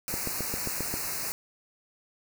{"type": "band-stop noise", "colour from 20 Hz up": "white", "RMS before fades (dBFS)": -33, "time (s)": [0.08, 1.32], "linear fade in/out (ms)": 0, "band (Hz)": [2700, 4100], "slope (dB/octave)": 96}
{"type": "click train", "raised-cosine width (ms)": 2, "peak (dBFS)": -19, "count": 7, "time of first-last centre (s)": [0.14, 0.94], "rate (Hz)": 7.5}
{"effects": []}